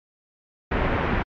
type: low-pass noise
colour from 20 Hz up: pink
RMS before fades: -23 dBFS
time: 0.71-1.23 s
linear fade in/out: 10 ms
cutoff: 2300 Hz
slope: 24 dB/octave
effects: MP3 48 kbps